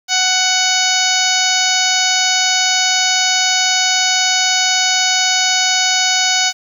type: harmonic tone with a mistuned harmonic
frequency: 744 Hz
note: F#5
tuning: 9 cents sharp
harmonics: 1 / 2 / 3 / 4 / 5 / 6 / 7 / 8 / 9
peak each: -21 / -21 / -21 / -21 / -21 / -21 / -21 / -21 / -21 dBFS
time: 0.08-6.53 s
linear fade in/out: 50 ms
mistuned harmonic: 7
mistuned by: -37 cents
effects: 7-bit